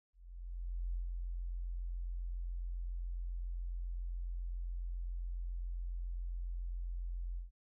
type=tone with ADSR envelope; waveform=sine; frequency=43.65 Hz; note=F1; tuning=in tune; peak=-34 dBFS; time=0.13-7.51 s; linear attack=810 ms; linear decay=120 ms; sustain=-3 dB; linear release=140 ms; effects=none